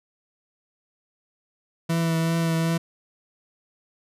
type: tone with vibrato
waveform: 40% pulse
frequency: 164.81 Hz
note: E3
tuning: in tune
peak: -20 dBFS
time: 1.89-2.78 s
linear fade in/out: 10 ms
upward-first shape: triangle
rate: 2.6 Hz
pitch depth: 21 cents each way
effects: resampled to 32000 Hz